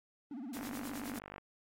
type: tone with vibrato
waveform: triangle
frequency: 260 Hz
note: C4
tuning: 11 cents flat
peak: -39 dBFS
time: 0.31-1.19 s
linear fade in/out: 2 ms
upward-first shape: sine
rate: 17 Hz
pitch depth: 240 cents each way
type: noise with tremolo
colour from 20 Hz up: white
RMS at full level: -48 dBFS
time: 0.53-1.19 s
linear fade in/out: 2 ms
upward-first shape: sine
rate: 9.6 Hz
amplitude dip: 75%
type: click train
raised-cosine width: 0.5 ms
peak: -30 dBFS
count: 41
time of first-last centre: 0.57-1.381 s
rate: 49.3 Hz
effects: AAC 48 kbps